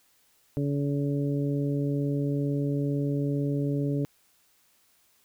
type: harmonic tone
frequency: 142.2 Hz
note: C#3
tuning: 45 cents sharp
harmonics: 1 / 2 / 3 / 4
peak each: -27 / -29 / -34 / -39 dBFS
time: 0.57-4.05 s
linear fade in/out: 0 ms
effects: white hiss -65 dBFS RMS until 5.24 s